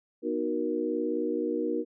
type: chord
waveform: sine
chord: B major seventh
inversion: none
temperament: equal with one note detuned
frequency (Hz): 246.9 / 311.1 / 370 / 471.6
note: B3 / D#4 / F#4 / A#4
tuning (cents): 0 / 0 / 0 / +20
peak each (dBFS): -35 / -31 / -33 / -31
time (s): 0.22-1.85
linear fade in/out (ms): 50
effects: none